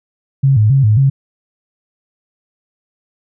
sine tone with vibrato, 120.7 Hz, B2, 39 cents flat, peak -7 dBFS, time 0.43-1.1 s, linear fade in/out 10 ms, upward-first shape square, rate 3.7 Hz, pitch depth 210 cents each way, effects none

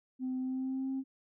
sine tone with pitch glide, 257.4 to 266.3 Hz, C4 to C4, -28 to +31 cents, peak -31 dBFS, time 0.19-1.04 s, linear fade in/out 50 ms, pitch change +59 cents, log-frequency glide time 0.39-0.9 s, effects tanh soft clip ceiling -29 dBFS

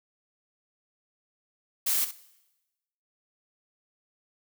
blue noise with echo, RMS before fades -26 dBFS, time 1.86-2.05 s, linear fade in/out 10 ms, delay 65 ms, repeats 1, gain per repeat -11 dB, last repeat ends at 2.115 s, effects noise-tail reverb RT60 1.0 s tail -19 dB re dry

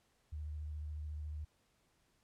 sine tone with vibrato, 75.7 Hz, D#2, 47 cents flat, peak -40 dBFS, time 0.32-1.45 s, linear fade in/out 10 ms, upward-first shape square, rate 14 Hz, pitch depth 20 cents each way, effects pink hiss -75 dBFS RMS until 2.23 s + low-pass 11000 Hz 12 dB/octave

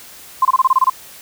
sine tone bursts, 1046.5 Hz, C6, in tune, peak -8 dBFS, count 9, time 0.42-0.899 s, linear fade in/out 5 ms, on 31 ms, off 25 ms, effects white hiss -39 dBFS RMS until 1.21 s

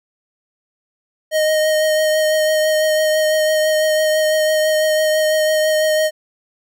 square tone with vibrato, 621 Hz, D#5, 3 cents flat, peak -14 dBFS, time 1.31-6.11 s, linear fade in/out 50 ms, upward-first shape triangle, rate 6 Hz, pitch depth 17 cents each way, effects none

